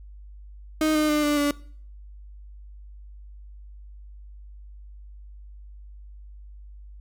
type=tone with pitch steps; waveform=35% pulse; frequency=311.1 / 305.4 / 299.8 / 294.3 / 288.9 Hz; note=D#4 / D#4 / D4 / D4 / D4; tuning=0 / -32 / +36 / +4 / -28 cents; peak=-18 dBFS; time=0.81-1.51 s; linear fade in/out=2 ms; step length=140 ms; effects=noise-tail reverb RT60 0.5 s tail -20 dB re dry + added 50 Hz sine -41 dBFS peak until 7 s